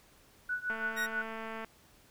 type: tone with tremolo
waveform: sine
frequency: 1479 Hz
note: F#6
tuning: 1 cent flat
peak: -29 dBFS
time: 0.49-1.22 s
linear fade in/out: 5 ms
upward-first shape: triangle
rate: 6.1 Hz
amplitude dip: 95%
type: click train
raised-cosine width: 0.5 ms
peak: -27 dBFS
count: 212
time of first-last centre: 0.7-1.646 s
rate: 223 Hz
type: tone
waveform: sawtooth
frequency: 1884 Hz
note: A#6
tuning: 18 cents sharp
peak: -33 dBFS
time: 0.96-1.07 s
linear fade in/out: 20 ms
effects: pink hiss -62 dBFS RMS until 2.1 s